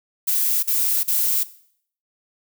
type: noise bursts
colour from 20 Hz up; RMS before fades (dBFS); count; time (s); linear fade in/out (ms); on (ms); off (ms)
violet; -20; 3; 0.27-1.436; 10; 360; 43
effects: noise-tail reverb RT60 0.6 s tail -17 dB re dry